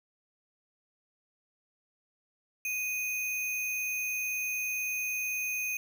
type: tone with sample-and-hold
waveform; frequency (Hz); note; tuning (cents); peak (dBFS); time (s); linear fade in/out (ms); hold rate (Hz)
sine; 2489; D#7; 0; -30; 2.65-5.77; 2; 8820
effects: none